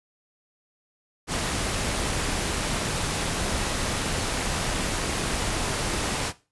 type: noise with amplitude modulation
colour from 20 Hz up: pink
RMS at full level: -25 dBFS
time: 1.27-6.33 s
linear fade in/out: 50 ms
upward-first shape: sine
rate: 249 Hz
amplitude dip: 45%
effects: noise-tail reverb RT60 0.3 s tail -17 dB re dry + resampled to 24000 Hz